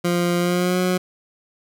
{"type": "tone with pitch glide", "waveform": "20% pulse", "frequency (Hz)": [174.61, 182.24], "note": ["F3", "F#3"], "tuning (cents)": [0, -26], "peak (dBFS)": -13, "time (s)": [0.04, 0.98], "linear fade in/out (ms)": 10, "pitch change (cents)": 74, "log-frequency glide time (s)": [0.38, 0.79], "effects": []}